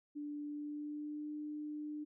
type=tone with pitch glide; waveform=sine; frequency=293.7 to 299.7 Hz; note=D4 to D4; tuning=0 to +35 cents; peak=-40 dBFS; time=0.15-2.05 s; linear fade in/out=20 ms; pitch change=+35 cents; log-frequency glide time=0.44-1.29 s; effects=none